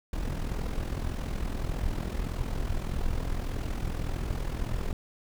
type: noise with amplitude modulation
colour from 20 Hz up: brown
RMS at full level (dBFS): -28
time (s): 0.13-4.93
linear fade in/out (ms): 2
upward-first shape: sine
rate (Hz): 41.7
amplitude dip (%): 65
effects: none